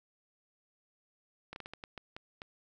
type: slowing click train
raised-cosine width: 0.3 ms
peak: -27 dBFS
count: 9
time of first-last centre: 1.53-2.419 s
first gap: 31 ms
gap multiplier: 1.35
effects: none